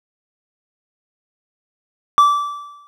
triangle tone with exponential decay, 1162 Hz, D6, 19 cents flat, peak -4 dBFS, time 2.18-2.87 s, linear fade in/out 0 ms, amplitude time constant 150 ms, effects none

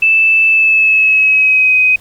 sine tone with pitch glide, 2637 to 2514 Hz, E7 to D#7, 0 to +17 cents, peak -6 dBFS, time 0.02-1.96 s, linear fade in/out 5 ms, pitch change -83 cents, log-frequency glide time 0.48-1.77 s, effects pink hiss -43 dBFS RMS until 2 s + MP3 96 kbps

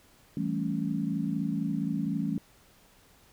sine chord, A dominant seventh, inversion second, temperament equal, 164.81 / 196 / 220 / 277.2 Hz, E3 / G3 / A3 / C#4, 0 / 0 / 0 / 0 cents, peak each -33 dBFS, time 0.37-2.38 s, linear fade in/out 2 ms, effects pink hiss -60 dBFS RMS until 3.32 s

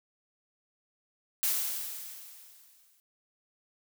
blue noise with exponential decay, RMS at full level -27 dBFS, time 1.43-3 s, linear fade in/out 0 ms, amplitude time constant 340 ms, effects none

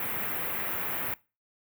white band-stop noise, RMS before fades -32 dBFS, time 0-1.14 s, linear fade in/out 2 ms, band 2400 to 14000 Hz, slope 24 dB/octave, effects noise-tail reverb RT60 0.3 s tail -22 dB re dry + high-pass 80 Hz 12 dB/octave

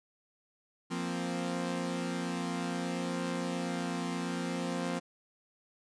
sawtooth chord, F suspended fourth, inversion none, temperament equal, 174.61 / 233.1 / 261.6 Hz, F3 / Bb3 / C4, 0 / 0 / 0 cents, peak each -32 / -35 / -33 dBFS, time 0.9-5 s, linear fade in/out 20 ms, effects resampled to 22050 Hz

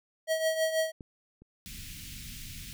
square tone with tremolo, 640 Hz, D#5, 49 cents sharp, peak -24 dBFS, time 0.27-0.92 s, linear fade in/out 50 ms, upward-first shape triangle, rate 6.2 Hz, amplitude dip 70%
clicks, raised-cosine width 3 ms, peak -30 / -40 dBFS, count 2, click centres 1.008 / 1.42 s
pink band-stop noise, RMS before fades -43 dBFS, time 1.66-2.73 s, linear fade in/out 0 ms, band 220 to 2200 Hz, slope 24 dB/octave
effects none

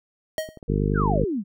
square tone with exponential decay, 629 Hz, D#5, 19 cents sharp, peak -22 dBFS, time 0.38-0.59 s, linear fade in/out 1 ms, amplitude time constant 45 ms
clicks, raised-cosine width 2 ms, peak -26 dBFS, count 4, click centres 0.382 / 0.489 / 0.573 / 0.628 s
harmonic tone, 50.3 Hz, G1, 45 cents sharp, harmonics 1 / 2 / 3 / 4 / 5 / 6 / 7 / 8 / 9, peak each -25 / -29 / -25 / -28 / -31 / -34 / -33 / -32 / -31 dBFS, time 0.68-1.25 s, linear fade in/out 10 ms
sine exponential sweep, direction down, 1666 to 180 Hz, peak -23 dBFS, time 0.94-1.44 s, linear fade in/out 50 ms
effects none

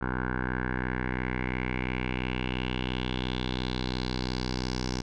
10% pulse tone with low-pass filter sweep, 62.9 Hz, B1, 32 cents sharp, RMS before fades -31 dBFS, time 0.01-5.02 s, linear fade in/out 10 ms, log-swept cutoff 1400 to 5500 Hz, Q 4.3, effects none

